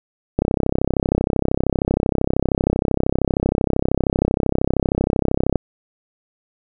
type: click train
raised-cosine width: 2 ms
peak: -3 dBFS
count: 171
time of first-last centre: 0.39-5.557 s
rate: 32.9 Hz
effects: none